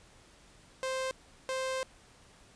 sawtooth tone bursts at uneven times, 523.3 Hz, C5, in tune, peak -28 dBFS, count 2, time 0.83-1.11 / 1.49-1.83 s, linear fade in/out 0 ms, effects pink hiss -59 dBFS RMS until 2.55 s + resampled to 22050 Hz

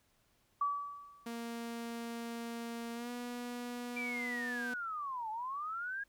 sine tone with exponential decay, 1147 Hz, D6, 41 cents flat, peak -28 dBFS, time 0.61-1.4 s, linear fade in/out 5 ms, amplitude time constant 170 ms
sawtooth tone with pitch glide, 233.1 to 242.9 Hz, A#3 to B3, 0 to -29 cents, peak -36 dBFS, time 1.26-4.74 s, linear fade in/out 5 ms, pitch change +71 cents, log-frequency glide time 2.94-3.1 s
sine linear two-way sweep, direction down then up, 2370 to 848 to 1656 Hz, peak -37 dBFS, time 3.96-6.04 s, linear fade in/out 10 ms, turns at 5.3 s
effects pink hiss -73 dBFS RMS until 6.08 s

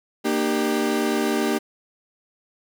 35% pulse chord, G minor, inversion first, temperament equal with one note detuned, 233.1 / 301.1 / 392 Hz, Bb3 / D4 / G4, 0 / +43 / 0 cents, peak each -23 dBFS, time 0.24-1.59 s, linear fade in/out 20 ms, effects none

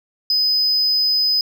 sine tone, 5020 Hz, D#8, 15 cents sharp, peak -12 dBFS, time 0.3-1.41 s, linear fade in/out 2 ms, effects tanh soft clip ceiling -13 dBFS

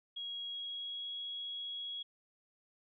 sine tone with pitch glide, 3300 to 3325 Hz, G#7 to G#7, -12 to +1 cents, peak -39 dBFS, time 0.16-2.03 s, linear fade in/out 10 ms, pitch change +13 cents, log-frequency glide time 0.5-1.1 s, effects none

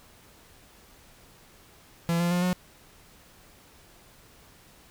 45% pulse tone with pitch steps, 169 / 172.95 / 176.99 / 181.13 Hz, E3 / F3 / F3 / F#3, +43 / -17 / +23 / -37 cents, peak -23 dBFS, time 2.09-2.53 s, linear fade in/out 0 ms, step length 110 ms, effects pink hiss -55 dBFS RMS until 4.9 s

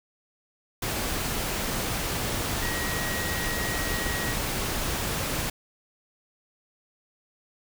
sine tone in noise, 1900 Hz, A#6, 33 cents sharp, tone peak -33 dBFS, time 2.62-4.34 s, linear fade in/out 5 ms, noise pink, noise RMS -29 dBFS, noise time 0.82-5.5 s, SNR -7 dB, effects none

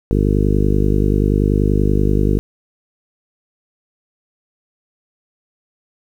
harmonic tone, 50.4 Hz, G1, 49 cents sharp, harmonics 1 / 2 / 3 / 4 / 5 / 6 / 7 / 8 / 9, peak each -16 / -19 / -21 / -22 / -23 / -24 / -24 / -25 / -26 dBFS, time 0.11-2.39 s, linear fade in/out 0 ms, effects 8-bit

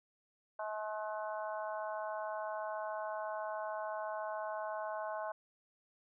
harmonic tone, 213.8 Hz, A3, 49 cents flat, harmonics 3 / 4 / 5 / 6 / 7, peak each -40 / -43 / -44 / -54 / -48 dBFS, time 0.59-5.32 s, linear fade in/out 5 ms, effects none

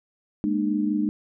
sine tone cluster, 208.3 / 233.4 / 302.3 Hz, G#3 / A#3 / D#4, +5 / +2 / -50 cents, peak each -25 / -29 / -24 dBFS, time 0.44-1.09 s, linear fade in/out 0 ms, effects none

